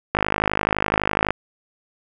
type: click train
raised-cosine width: 0.5 ms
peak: -3 dBFS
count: 61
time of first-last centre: 0.15-1.306 s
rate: 51.9 Hz
effects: none